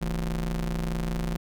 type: ring-modulated tone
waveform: 35% pulse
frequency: 61.74 Hz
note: B1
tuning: in tune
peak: -22 dBFS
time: 0.01-1.37 s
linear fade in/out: 10 ms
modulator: 105 Hz
effects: none